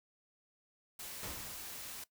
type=noise; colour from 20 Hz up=white; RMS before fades=-46 dBFS; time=0.99-2.04 s; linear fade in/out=5 ms
type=noise with exponential decay; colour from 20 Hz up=pink; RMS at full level=-42 dBFS; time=1.23-1.92 s; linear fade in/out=2 ms; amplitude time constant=150 ms
effects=noise-tail reverb RT60 0.1 s tail -18 dB re dry